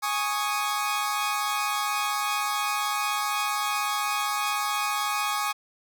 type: chord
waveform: sawtooth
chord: Ab suspended fourth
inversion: none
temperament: equal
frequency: 830.6 / 1108.7 / 1244.5 Hz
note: Ab5 / Db6 / Eb6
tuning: 0 / 0 / 0 cents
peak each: -26 dBFS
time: 0.02-5.53 s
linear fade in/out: 20 ms
effects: none